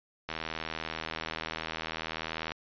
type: click train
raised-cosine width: 0.3 ms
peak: -18 dBFS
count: 180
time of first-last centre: 0.29-2.519 s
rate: 80.3 Hz
effects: resampled to 11025 Hz